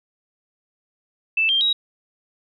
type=tone with pitch steps; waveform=sine; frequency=2643 / 3180 / 3825 Hz; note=E7 / G7 / A#7; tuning=+4 / +24 / +44 cents; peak=-16 dBFS; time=1.37-1.73 s; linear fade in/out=5 ms; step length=120 ms; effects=none